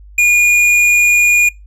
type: tone with hard clipping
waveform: triangle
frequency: 2435 Hz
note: D#7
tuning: 38 cents flat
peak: -9 dBFS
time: 0.18-1.49 s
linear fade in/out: 5 ms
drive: 12 dB
effects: noise-tail reverb RT60 0.2 s tail -23 dB re dry + added 50 Hz sine -35 dBFS peak until 1.66 s